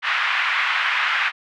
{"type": "band-pass noise", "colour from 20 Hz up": "white", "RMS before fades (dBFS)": -21, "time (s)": [0.02, 1.32], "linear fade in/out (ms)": 50, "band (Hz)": [1100, 2500], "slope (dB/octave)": 24, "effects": []}